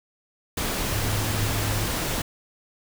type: noise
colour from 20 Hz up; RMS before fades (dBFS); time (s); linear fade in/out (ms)
pink; -27; 0.57-2.22; 5
type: tone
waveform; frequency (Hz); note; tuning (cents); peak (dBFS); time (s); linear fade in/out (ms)
triangle; 104.3; G#2; +8; -24; 0.91-1.87; 20
type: clicks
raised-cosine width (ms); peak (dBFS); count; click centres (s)
5; -20; 2; 1.43 / 2.209
effects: none